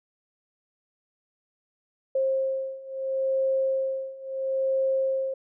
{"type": "beating tone pair", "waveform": "sine", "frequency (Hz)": [532, 532.74], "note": ["C5", "C5"], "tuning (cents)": [29, 31], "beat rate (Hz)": 0.74, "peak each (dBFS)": [-28, -26], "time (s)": [2.15, 5.34], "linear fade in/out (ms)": 5, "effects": []}